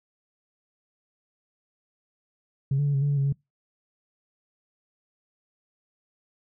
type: tone with pitch steps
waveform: sine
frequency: 136.7 / 144.2 / 142.8 / 137.2 / 143.7 / 142.7 / 138 / 139.9 Hz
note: C#3 / D3 / D3 / C#3 / D3 / D3 / C#3 / C#3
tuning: -24 / -31 / -48 / -17 / -37 / -49 / -7 / +16 cents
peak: -19 dBFS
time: 2.71-3.326 s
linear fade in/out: 5 ms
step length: 77 ms
effects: noise-tail reverb RT60 0.2 s tail -26 dB re dry + tanh soft clip ceiling -18 dBFS